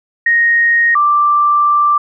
sine tone pair in turn, 1867 / 1176.7 Hz, A#6 / D6, +2 / +3 cents, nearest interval minor sixth, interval 799 cents, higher first, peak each -8 dBFS, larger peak neither, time 0.26-0.95 / 0.95-1.98 s, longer second, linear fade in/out 5 ms, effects none

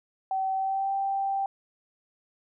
sine tone with pitch glide, 766 to 783.9 Hz, G5 to G5, -40 to 0 cents, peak -25 dBFS, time 0.31-1.46 s, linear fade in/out 2 ms, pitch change +40 cents, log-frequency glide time 0.54-0.92 s, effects none

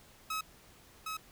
sawtooth tone with echo, 1281 Hz, E6, 50 cents flat, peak -30 dBFS, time 0.3-0.41 s, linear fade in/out 5 ms, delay 760 ms, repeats 1, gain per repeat -3 dB, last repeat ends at 1.17 s, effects pink hiss -59 dBFS RMS until 1.31 s

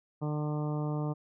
harmonic tone, 150 Hz, D3, 37 cents sharp, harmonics 1 / 2 / 3 / 4 / 5 / 6 / 7 / 8, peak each -31 / -37 / -41 / -43 / -45 / -47 / -48 / -49 dBFS, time 0.21-1.14 s, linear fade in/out 20 ms, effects none

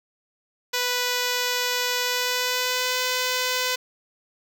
5% pulse tone with pitch glide, 493.9 to 504.6 Hz, B4 to B4, 0 to +37 cents, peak -11 dBFS, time 0.73-3.76 s, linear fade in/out 10 ms, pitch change +37 cents, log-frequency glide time 2.02-2.99 s, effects none

